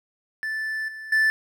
triangle tone with level steps, 1757 Hz, A6, 3 cents flat, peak -24 / -33 / -15 dBFS, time 0.43-1.3 s, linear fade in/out 0 ms, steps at 0.88 / 1.12 s, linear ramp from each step 5 ms, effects none

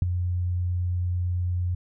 sine tone with ADSR envelope, 89.1 Hz, F2, 35 cents sharp, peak -13 dBFS, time 0.02-1.75 s, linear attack 3 ms, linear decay 12 ms, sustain -10 dB, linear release 7 ms, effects none

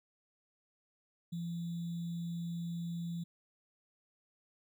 sine tone with sample-and-hold, 170 Hz, F3, 46 cents flat, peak -36 dBFS, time 1.32-3.24 s, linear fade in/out 10 ms, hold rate 3675 Hz, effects none

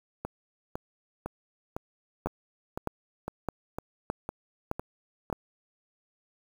two click trains, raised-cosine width 1 ms, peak -19 / -15 dBFS, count 11 / 6, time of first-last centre 0.25-5.301 / 2.26-5.327 s, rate 1.98 / 1.63 Hz, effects 7-bit

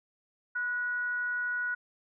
sine tone with frequency modulation, 1464 Hz, F#6, 19 cents flat, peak -29 dBFS, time 0.55-1.75 s, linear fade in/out 10 ms, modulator 457 Hz, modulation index 0.21, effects none

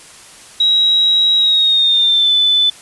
sine tone with pitch glide, 3843 to 3504 Hz, B7 to A7, -48 to -8 cents, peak -9 dBFS, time 0.6-2.7 s, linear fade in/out 5 ms, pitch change -160 cents, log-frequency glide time 1.37-2.33 s, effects white hiss -39 dBFS RMS until 2.81 s + resampled to 24000 Hz

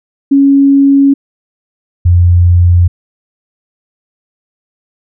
sine tone pair in turn, 277.2 / 87.79 Hz, C#4 / F2, 0 / +10 cents, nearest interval octave + minor sixth, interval 1990 cents, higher first, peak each -3 dBFS, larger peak neither, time 0.31-1.14 / 2.05-2.88 s, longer neither, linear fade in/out 10 ms, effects none

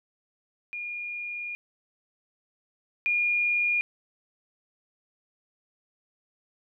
sine tone pair in turn, 2426 / 2426 Hz, D#7 / D#7, -44 / -44 cents, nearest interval unison, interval 0 cents, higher neither, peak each -32 / -22 dBFS, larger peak second, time 0.73-1.55 / 3.06-3.81 s, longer first, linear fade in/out 0 ms, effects none

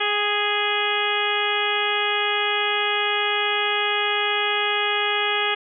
harmonic tone with a mistuned harmonic, 415.3 Hz, G#4, in tune, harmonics 1 / 2 / 3 / 4 / 5 / 6 / 7 / 8, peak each -28 / -28 / -28 / -28 / -28 / -28 / -28 / -28 dBFS, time 0-5.55 s, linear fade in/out 10 ms, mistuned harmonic 2, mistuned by -20 cents, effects none

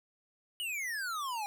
square exponential sweep, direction down, 2989 to 800 Hz, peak -35 dBFS, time 0.6-1.46 s, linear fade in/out 0 ms, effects none

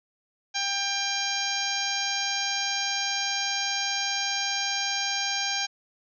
harmonic tone with a mistuned harmonic, 795 Hz, G5, 24 cents sharp, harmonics 1 / 2 / 3 / 4 / 5 / 6 / 7 / 8, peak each -34 / -34 / -34 / -34 / -34 / -34 / -34 / -34 dBFS, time 0.54-5.67 s, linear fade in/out 20 ms, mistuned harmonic 8, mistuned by +27 cents, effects none

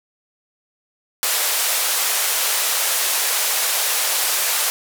white band-pass noise, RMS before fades -20 dBFS, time 1.23-4.7 s, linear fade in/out 0 ms, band 490 to 15000 Hz, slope 24 dB/octave, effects none

